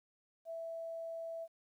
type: tone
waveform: sine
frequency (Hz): 660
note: E5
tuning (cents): +2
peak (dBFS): -40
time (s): 0.45-1.48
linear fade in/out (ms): 50
effects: 12-bit